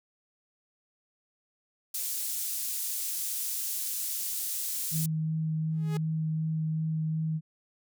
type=high-pass noise; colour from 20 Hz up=pink; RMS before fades=-33 dBFS; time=1.94-5.06 s; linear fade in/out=5 ms; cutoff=8300 Hz; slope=12 dB/octave
type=tone with vibrato; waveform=sine; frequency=158.2 Hz; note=D#3; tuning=29 cents sharp; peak=-27 dBFS; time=4.91-7.41 s; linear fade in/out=50 ms; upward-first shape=sine; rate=2.7 Hz; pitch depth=9 cents each way
type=tone with exponential growth; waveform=sawtooth; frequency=418 Hz; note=G#4; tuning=11 cents sharp; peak=-30 dBFS; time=5.71-5.97 s; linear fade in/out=1 ms; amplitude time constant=55 ms
effects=none